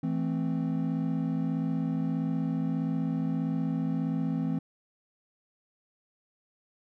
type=chord; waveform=triangle; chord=A minor; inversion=second; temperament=equal; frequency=164.81 / 220 / 261.6 Hz; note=E3 / A3 / C4; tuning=0 / 0 / 0 cents; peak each=-28 / -32 / -29 dBFS; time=0.03-4.59 s; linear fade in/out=5 ms; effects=none